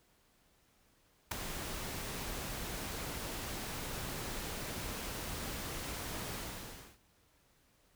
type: noise with ADSR envelope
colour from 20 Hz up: pink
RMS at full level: -30 dBFS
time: 1.31-6.99 s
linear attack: 7 ms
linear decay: 6 ms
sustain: -11 dB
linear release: 640 ms
effects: pink hiss -70 dBFS RMS until 7.95 s